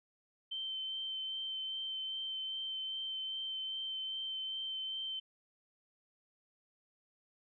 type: tone with vibrato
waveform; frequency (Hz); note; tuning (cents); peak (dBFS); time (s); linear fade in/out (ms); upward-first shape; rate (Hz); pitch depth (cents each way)
sine; 3100; G7; -20; -37; 0.51-5.2; 10; sine; 2.5; 12
effects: none